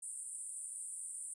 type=band-pass noise; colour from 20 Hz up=pink; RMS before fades=-45 dBFS; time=0.02-1.34 s; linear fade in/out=10 ms; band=8400 to 9600 Hz; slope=96 dB/octave; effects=resampled to 24000 Hz